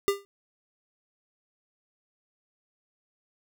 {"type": "tone with exponential decay", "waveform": "square", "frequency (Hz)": 400, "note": "G4", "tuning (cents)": 35, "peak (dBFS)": -18, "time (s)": [0.08, 0.25], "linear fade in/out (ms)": 0, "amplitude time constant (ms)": 35, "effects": []}